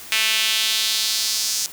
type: tone with high-pass filter sweep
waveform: sawtooth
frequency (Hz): 220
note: A3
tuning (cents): 0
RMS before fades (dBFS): -21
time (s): 0.12-1.66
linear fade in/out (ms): 0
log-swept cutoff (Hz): 2500 to 5800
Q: 2.1
effects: white hiss -38 dBFS RMS until 1.72 s